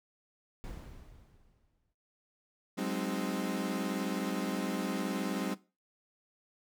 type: noise with exponential decay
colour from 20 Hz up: brown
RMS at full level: -40 dBFS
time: 0.64-1.93 s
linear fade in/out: 0 ms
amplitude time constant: 280 ms
type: chord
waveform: 35% pulse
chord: Ab dominant seventh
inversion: third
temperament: equal with one note detuned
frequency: 188.45 / 207.7 / 261.6 / 311.1 Hz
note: Gb3 / Ab3 / C4 / Eb4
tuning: +32 / 0 / 0 / 0 cents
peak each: -35 / -36 / -36 / -38 dBFS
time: 2.77-5.55 s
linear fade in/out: 20 ms
effects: noise-tail reverb RT60 0.3 s tail -19 dB re dry